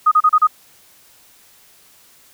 sine tone bursts, 1246 Hz, D#6, 2 cents sharp, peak -8 dBFS, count 5, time 0.06-0.472 s, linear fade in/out 10 ms, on 56 ms, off 33 ms, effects white hiss -50 dBFS RMS until 2.33 s

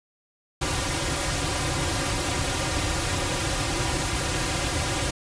pink noise with comb filter, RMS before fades -26 dBFS, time 0.61-5.11 s, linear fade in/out 10 ms, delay 4.6 ms, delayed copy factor -0.9, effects resampled to 22050 Hz

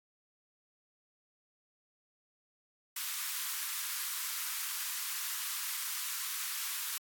white high-pass noise, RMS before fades -37 dBFS, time 2.96-6.98 s, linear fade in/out 5 ms, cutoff 1000 Hz, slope 48 dB/octave, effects AAC 64 kbps

